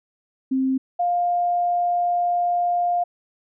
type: tone pair in turn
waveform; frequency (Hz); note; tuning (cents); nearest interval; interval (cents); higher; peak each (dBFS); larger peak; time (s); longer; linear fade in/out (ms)
sine; 263.6 / 703.7; C4 / F5; +13 / +13; octave + perfect fourth; 1700; second; -18; neither; 0.51-0.78 / 0.99-3.04; second; 10
effects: none